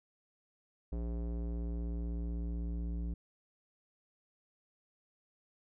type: tone with low-pass filter sweep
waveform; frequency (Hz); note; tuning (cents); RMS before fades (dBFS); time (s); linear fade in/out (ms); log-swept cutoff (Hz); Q
square; 58; A#1; -8; -37; 0.92-3.14; 5; 480 to 250; 1.1
effects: none